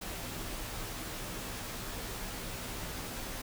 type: noise with comb filter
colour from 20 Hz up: pink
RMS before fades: -40 dBFS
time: 0.01-3.42 s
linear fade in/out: 10 ms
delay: 14 ms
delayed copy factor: -0.6
effects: none